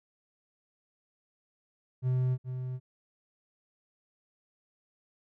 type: tone with echo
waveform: triangle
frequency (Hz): 127.6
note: C3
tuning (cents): -43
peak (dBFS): -23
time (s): 2.02-2.38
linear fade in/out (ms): 50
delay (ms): 420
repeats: 1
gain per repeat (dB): -8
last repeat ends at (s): 2.8
effects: none